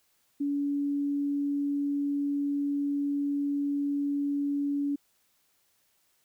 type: tone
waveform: sine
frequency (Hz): 284.7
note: C#4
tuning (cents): +46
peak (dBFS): -26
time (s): 0.4-4.96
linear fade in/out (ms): 10
effects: white hiss -70 dBFS RMS until 6.24 s